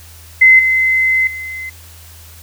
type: tone with level steps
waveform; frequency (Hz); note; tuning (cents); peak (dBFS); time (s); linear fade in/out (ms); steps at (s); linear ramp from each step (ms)
sine; 2055; C7; -32; -3 / -10 / -23; 0.41-1.7; 10; 0.59 / 1.27; 2
effects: added 82 Hz sine -38 dBFS peak until 2.42 s + white hiss -41 dBFS RMS until 2.42 s